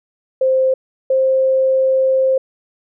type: tone pair in turn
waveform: sine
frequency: 523.3 / 526.9 Hz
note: C5 / C5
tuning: 0 / +12 cents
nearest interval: unison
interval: 12 cents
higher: second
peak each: -11 dBFS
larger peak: neither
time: 0.41-0.74 / 1.1-2.38 s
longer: second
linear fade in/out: 5 ms
effects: none